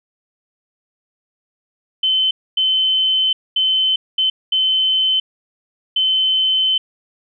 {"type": "tone bursts at uneven times", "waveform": "sine", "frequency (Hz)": 3062, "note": "G7", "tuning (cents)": -41, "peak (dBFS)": -13, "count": 6, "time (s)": [[2.03, 2.31], [2.57, 3.33], [3.56, 3.96], [4.18, 4.3], [4.52, 5.2], [5.96, 6.78]], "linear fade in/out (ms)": 5, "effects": []}